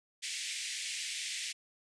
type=band-pass noise; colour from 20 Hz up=pink; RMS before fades=-39 dBFS; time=0.22-1.53 s; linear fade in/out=20 ms; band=2000 to 9200 Hz; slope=48 dB/octave; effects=none